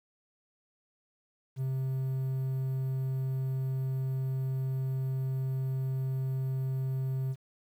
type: tone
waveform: triangle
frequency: 132.1 Hz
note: C3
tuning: 17 cents sharp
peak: -27 dBFS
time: 1.56-7.36 s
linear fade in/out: 50 ms
effects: 10-bit